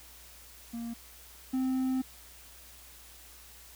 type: tone pair in turn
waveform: triangle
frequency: 233.1 / 260.1 Hz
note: A#3 / C4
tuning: 0 / -10 cents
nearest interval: major second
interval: 190 cents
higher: second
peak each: -33 / -25 dBFS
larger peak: second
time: 0.73-0.94 / 1.53-2.02 s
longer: second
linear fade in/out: 10 ms
effects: added 60 Hz sine -57 dBFS peak until 3.75 s + white hiss -53 dBFS RMS until 3.75 s

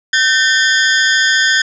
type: ring-modulated tone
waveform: sawtooth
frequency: 1674 Hz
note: G#6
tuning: 13 cents sharp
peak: -3 dBFS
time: 0.13-1.62 s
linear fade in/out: 5 ms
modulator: 133 Hz
effects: resampled to 16000 Hz + 7-bit

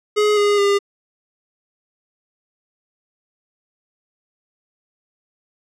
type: tone with pitch steps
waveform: square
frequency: 420 / 411.1 / 402.4 Hz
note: G#4 / G#4 / G4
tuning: +19 / -18 / +45 cents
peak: -14 dBFS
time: 0.16-0.79 s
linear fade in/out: 20 ms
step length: 210 ms
effects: low-pass 7000 Hz 12 dB/octave

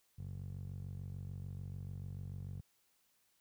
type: tone with band-pass filter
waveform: 15% pulse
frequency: 46.8 Hz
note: F#1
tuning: 20 cents sharp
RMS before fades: -45 dBFS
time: 0.18-2.61 s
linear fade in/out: 10 ms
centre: 110 Hz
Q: 2.1
effects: white hiss -75 dBFS RMS until 3.4 s

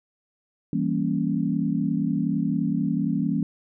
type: chord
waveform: sine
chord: E diminished seventh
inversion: none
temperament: equal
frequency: 164.81 / 196 / 233.1 / 277.2 Hz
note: E3 / G3 / Bb3 / Db4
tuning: 0 / 0 / 0 / 0 cents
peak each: -27 dBFS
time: 0.73-3.43 s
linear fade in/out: 2 ms
effects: none

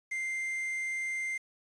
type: tone with quantisation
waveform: triangle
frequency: 2093 Hz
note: C7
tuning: in tune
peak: -30 dBFS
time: 0.11-1.38 s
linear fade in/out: 10 ms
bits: 8
effects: resampled to 22050 Hz

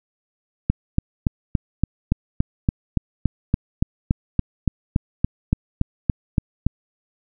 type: click train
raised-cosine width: 5 ms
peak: -4 dBFS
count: 22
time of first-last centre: 0.7-6.666 s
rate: 3.52 Hz
effects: none

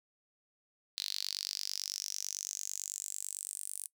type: tone with high-pass filter sweep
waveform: sawtooth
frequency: 49 Hz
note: G1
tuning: in tune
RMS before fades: -40 dBFS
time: 0.97-3.86 s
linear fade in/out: 0 ms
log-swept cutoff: 4100 to 9300 Hz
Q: 5.9
effects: noise-tail reverb RT60 0.1 s tail -21 dB re dry

